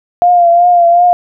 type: tone with vibrato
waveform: sine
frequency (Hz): 697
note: F5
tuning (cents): -4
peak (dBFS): -4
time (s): 0.22-1.13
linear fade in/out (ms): 0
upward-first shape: triangle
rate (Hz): 2.7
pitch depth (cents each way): 46
effects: none